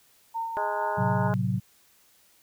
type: tone with tremolo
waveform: sine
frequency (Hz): 911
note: A#5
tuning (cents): -40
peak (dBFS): -27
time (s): 0.34-1.29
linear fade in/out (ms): 20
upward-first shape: sine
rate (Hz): 4.4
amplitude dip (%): 40
type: harmonic tone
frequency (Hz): 207.7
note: G#3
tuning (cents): 0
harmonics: 2 / 3 / 4 / 5 / 6 / 7 / 8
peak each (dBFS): -36 / -32 / -34 / -36 / -43 / -36 / -46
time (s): 0.57-1.34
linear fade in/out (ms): 0
type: chord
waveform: sine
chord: F# diminished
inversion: first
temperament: equal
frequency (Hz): 110 / 130.81 / 185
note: A2 / C3 / F#3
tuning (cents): 0 / 0 / 0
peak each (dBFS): -28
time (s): 0.97-1.6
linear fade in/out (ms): 20
effects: white hiss -61 dBFS RMS until 2.42 s